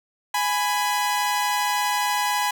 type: tone pair together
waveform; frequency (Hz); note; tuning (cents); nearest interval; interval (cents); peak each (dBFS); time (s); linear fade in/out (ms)
sawtooth; 830.6 / 994.3; G#5 / B5; 0 / +11; minor third; 311; -20; 0.34-2.51; 5
effects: none